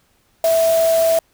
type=tone in noise; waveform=sine; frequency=657 Hz; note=E5; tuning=6 cents flat; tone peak=-12 dBFS; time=0.44-1.19 s; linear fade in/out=2 ms; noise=white; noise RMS=-27 dBFS; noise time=0.44-1.19 s; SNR=+12 dB; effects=pink hiss -60 dBFS RMS until 1.33 s